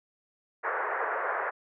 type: band-pass noise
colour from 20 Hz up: white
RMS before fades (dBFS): -31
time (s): 0.63-1.51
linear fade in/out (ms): 20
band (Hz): 410 to 1800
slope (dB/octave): 48
effects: none